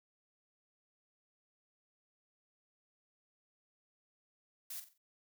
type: noise with echo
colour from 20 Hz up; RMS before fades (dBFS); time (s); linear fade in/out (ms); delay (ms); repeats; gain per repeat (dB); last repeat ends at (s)
blue; -44; 4.7-4.8; 5; 45; 4; -9; 4.98
effects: none